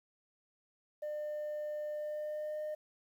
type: tone with pitch glide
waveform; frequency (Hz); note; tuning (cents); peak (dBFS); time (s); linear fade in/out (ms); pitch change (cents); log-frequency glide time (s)
sine; 600 to 609.4; D5 to D#5; +37 to -36; -34; 1.02-2.75; 10; +27; 1.94-2.61
effects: tanh soft clip ceiling -35 dBFS + 11-bit